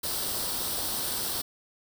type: noise with comb filter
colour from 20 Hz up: white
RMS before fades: -31 dBFS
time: 0.03-1.42 s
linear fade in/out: 10 ms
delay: 0.22 ms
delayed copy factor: +0.6
effects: none